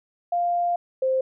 sine tone pair in turn, 698.5 / 523.3 Hz, F5 / C5, 0 / 0 cents, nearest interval perfect fourth, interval 500 cents, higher first, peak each -20 / -19 dBFS, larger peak second, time 0.32-0.76 / 1.02-1.21 s, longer first, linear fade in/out 5 ms, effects none

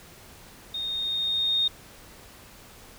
sine tone with level ramp, 3693 Hz, A#7, 17 cents flat, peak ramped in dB -29 to -20 dBFS, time 0.74-1.68 s, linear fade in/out 5 ms, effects pink hiss -49 dBFS RMS until 2.98 s

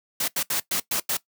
white noise bursts at uneven times, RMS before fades -25 dBFS, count 6, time 0.2-0.28 / 0.36-0.43 / 0.5-0.6 / 0.71-0.8 / 0.91-1 / 1.09-1.17 s, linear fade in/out 5 ms, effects noise-tail reverb RT60 0.1 s tail -18 dB re dry + high-pass 100 Hz 12 dB/octave

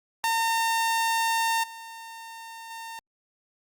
sawtooth tone with level steps, 910 Hz, A#5, 42 cents flat, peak -19 / -36 / -33 dBFS, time 0.24-2.99 s, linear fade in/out 0 ms, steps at 1.63 / 2.7 s, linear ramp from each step 10 ms, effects Opus 48 kbps

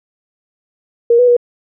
sine tone with pitch steps, 469.8 / 492.9 / 483.1 Hz, A#4 / B4 / B4, +13 / -3 / -38 cents, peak -6 dBFS, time 1.1-1.367 s, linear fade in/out 5 ms, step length 89 ms, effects none

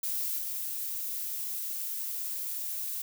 violet noise with level steps, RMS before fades -32 / -35 dBFS, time 0.03-3.02 s, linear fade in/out 5 ms, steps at 0.38 s, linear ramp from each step 5 ms, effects none

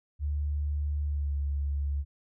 sine tone with pitch glide, 73.3 to 71.01 Hz, D2 to C#2, -3 to +42 cents, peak -27 dBFS, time 0.19-2.05 s, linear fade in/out 50 ms, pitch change -55 cents, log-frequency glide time 1.06-1.34 s, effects none

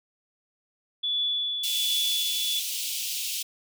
sine tone with tremolo, 3441 Hz, A7, 39 cents flat, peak -23 dBFS, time 1.03-2.6 s, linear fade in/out 10 ms, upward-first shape triangle, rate 1.3 Hz, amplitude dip 45%
pink high-pass noise, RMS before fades -31 dBFS, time 1.63-3.43 s, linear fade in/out 10 ms, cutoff 2700 Hz, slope 48 dB/octave
effects none

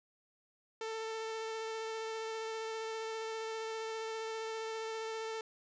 sawtooth tone with vibrato, 444.8 Hz, A4, 19 cents sharp, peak -34 dBFS, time 0.81-5.41 s, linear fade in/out 2 ms, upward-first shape sine, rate 15 Hz, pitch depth 11 cents each way, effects resampled to 16000 Hz + 12-bit

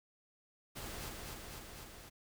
pink noise with echo, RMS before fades -45 dBFS, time 0.75-1.1 s, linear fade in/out 20 ms, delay 250 ms, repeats 4, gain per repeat -2 dB, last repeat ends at 2.1 s, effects none

